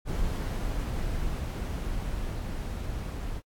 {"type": "noise with level ramp", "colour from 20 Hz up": "brown", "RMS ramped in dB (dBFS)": [-29, -34], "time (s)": [0.05, 3.42], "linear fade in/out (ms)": 50, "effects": ["AAC 64 kbps"]}